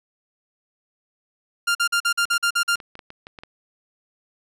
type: tone bursts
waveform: sawtooth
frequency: 1396.9 Hz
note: F6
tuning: in tune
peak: -14 dBFS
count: 9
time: 1.67-2.759 s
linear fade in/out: 10 ms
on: 81 ms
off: 45 ms
type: clicks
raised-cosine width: 0.3 ms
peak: -23 dBFS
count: 10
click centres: 2.254 / 2.336 / 2.756 / 2.802 / 2.954 / 2.992 / 3.104 / 3.269 / 3.388 / 3.435 s
effects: low-pass 12000 Hz 12 dB/octave